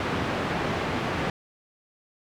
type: band-pass noise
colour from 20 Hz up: pink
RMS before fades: -28 dBFS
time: 0-1.3 s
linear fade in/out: 2 ms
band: 110 to 2300 Hz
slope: 12 dB/octave
effects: none